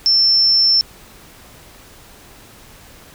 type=tone; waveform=sine; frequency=5360 Hz; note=E8; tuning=28 cents sharp; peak=-10 dBFS; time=0.06-0.81 s; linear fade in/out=0 ms; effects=pink hiss -43 dBFS RMS until 3.14 s